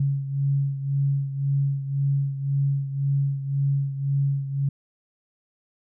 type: beating tone pair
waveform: sine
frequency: 138.59 / 140.49 Hz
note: C#3 / C#3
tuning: 0 / +24 cents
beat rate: 1.9 Hz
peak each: -22 / -28 dBFS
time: 0-4.69 s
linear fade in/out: 5 ms
effects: none